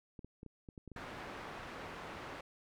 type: clicks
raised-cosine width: 3 ms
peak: -36 dBFS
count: 9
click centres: 0.192 / 0.246 / 0.431 / 0.463 / 0.688 / 0.778 / 0.877 / 0.917 / 0.963 s
type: low-pass noise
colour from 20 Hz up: white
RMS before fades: -47 dBFS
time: 0.96-2.41 s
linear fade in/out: 5 ms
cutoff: 1500 Hz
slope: 12 dB/octave
effects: none